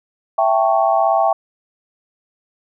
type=chord; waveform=sine; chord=A dominant seventh; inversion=second; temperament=equal with one note detuned; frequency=662.3 / 784 / 880 / 1108.7 Hz; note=E5 / G5 / A5 / C#6; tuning=+8 / 0 / 0 / 0 cents; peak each=-16 / -16 / -22 / -21 dBFS; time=0.38-1.33 s; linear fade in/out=5 ms; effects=none